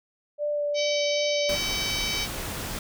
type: tone with vibrato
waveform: sine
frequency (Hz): 587.3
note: D5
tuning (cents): 0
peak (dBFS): -24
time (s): 0.38-1.58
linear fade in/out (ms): 50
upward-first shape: sine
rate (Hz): 2.6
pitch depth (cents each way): 11
type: harmonic tone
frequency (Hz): 764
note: G5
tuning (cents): -45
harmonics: 3 / 4 / 5 / 6 / 7 / 8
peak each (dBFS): -32 / -33 / -34 / -35 / -35 / -36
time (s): 0.74-2.28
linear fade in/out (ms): 50
type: noise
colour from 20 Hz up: pink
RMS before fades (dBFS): -33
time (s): 1.49-2.79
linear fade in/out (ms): 2
effects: none